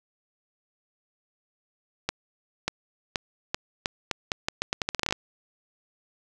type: accelerating click train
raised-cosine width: 0.2 ms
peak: -8 dBFS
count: 19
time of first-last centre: 2.09-5.125 s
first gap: 590 ms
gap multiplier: 0.81
effects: none